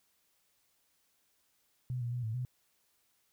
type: tone with pitch steps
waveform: sine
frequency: 125.6 / 119.5 / 123 / 110.6 / 125.7 Hz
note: B2 / A#2 / B2 / A2 / B2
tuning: +30 / +43 / -7 / +9 / +31 cents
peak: -33 dBFS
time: 1.9-2.45 s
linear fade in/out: 0 ms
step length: 110 ms
effects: white hiss -74 dBFS RMS until 3.32 s